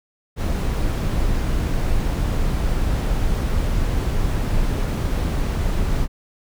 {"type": "noise", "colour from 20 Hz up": "brown", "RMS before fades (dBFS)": -20, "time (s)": [0.36, 6.08], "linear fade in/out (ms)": 50, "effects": []}